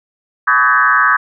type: tone with frequency modulation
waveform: sine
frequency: 1396.9 Hz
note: F6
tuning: in tune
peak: -8 dBFS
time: 0.47-1.17 s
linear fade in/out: 10 ms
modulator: 130 Hz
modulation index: 2.6
effects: none